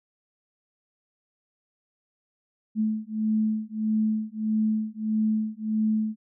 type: beating tone pair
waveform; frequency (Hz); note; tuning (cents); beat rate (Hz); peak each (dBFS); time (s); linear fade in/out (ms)
sine; 216.2 / 217.8; A3 / A3; -30 / -17; 1.6; -26; 2.75-6.16; 50
effects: none